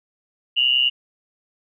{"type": "tone pair together", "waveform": "sine", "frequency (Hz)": [2804, 2933], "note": ["F7", "F#7"], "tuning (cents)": [6, -16], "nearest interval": "minor second", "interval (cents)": 78, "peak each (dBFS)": -18, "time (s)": [0.56, 0.9], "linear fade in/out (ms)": 20, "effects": []}